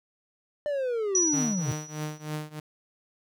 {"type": "linear sweep", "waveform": "triangle", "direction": "down", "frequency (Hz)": [600, 116.54], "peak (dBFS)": -24, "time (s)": [0.66, 1.72], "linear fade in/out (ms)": 0}
{"type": "tone with exponential decay", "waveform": "sine", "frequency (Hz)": 5860, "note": "F#8", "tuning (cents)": -18, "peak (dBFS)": -19, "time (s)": [1.15, 2.35], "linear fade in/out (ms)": 2, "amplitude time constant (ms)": 260}
{"type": "tone with tremolo", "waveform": "sawtooth", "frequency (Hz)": 152.6, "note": "D#3", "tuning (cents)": -33, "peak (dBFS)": -25, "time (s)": [1.33, 2.6], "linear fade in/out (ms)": 5, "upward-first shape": "triangle", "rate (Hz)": 3.2, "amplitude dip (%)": 95}
{"effects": []}